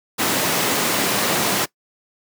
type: high-pass noise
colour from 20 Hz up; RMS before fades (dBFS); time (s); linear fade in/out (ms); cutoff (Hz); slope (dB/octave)
pink; -20; 0.18-1.66; 20; 190; 12
effects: noise-tail reverb RT60 0.1 s tail -20 dB re dry + high-pass 100 Hz 12 dB/octave